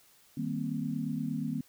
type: chord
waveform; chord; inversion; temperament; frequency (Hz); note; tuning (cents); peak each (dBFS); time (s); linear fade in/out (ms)
sine; C minor seventh; first; equal; 155.56 / 196 / 233.1 / 261.6; Eb3 / G3 / Bb3 / C4; 0 / 0 / 0 / 0; -36 / -39 / -35 / -36; 0.37-1.61; 5
effects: white hiss -62 dBFS RMS until 1.68 s